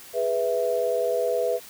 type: chord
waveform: sine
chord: E major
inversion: first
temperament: equal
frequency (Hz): 415.3 / 493.9 / 659.3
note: G#4 / B4 / E5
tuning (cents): 0 / 0 / 0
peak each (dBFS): -29 / -24 / -26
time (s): 0.13-1.6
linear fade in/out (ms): 50
effects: white hiss -45 dBFS RMS until 1.69 s